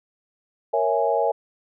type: chord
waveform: sine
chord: A# half-diminished seventh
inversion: none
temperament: equal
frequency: 466.2 / 554.4 / 659.3 / 830.6 Hz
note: A#4 / C#5 / E5 / G#5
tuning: 0 / 0 / 0 / 0 cents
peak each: -24 dBFS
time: 0.73-1.32 s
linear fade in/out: 10 ms
effects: none